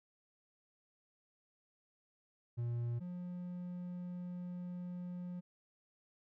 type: tone pair in turn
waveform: triangle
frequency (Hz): 118.9 / 178.15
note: A#2 / F3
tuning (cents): +35 / +35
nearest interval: perfect fifth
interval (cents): 700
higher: second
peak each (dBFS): -33 / -39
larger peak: first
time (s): 2.57-3 / 3-5.41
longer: second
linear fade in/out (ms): 20
effects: none